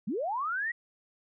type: linear sweep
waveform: sine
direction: up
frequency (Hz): 166.5 to 1946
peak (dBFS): -29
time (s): 0.07-0.72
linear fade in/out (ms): 10
effects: none